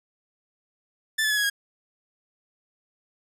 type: tone with pitch steps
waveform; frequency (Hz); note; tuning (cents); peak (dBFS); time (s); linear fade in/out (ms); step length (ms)
sawtooth; 1760 / 1728.8 / 1698.1 / 1667.9 / 1638.3; A6 / A6 / G#6 / G#6 / G#6; 0 / -31 / +38 / +7 / -24; -18; 1.18-1.5; 10; 64
effects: resampled to 32000 Hz